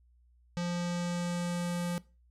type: tone with low-pass filter sweep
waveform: square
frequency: 174.61 Hz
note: F3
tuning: in tune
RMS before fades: -33 dBFS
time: 0.57-1.98 s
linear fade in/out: 0 ms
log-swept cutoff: 5900 to 11000 Hz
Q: 1.6
effects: noise-tail reverb RT60 0.3 s tail -20 dB re dry + added 60 Hz sine -61 dBFS peak until 2.3 s